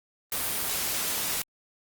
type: noise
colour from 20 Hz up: white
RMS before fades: -29 dBFS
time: 0.32-1.42 s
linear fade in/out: 2 ms
effects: Opus 32 kbps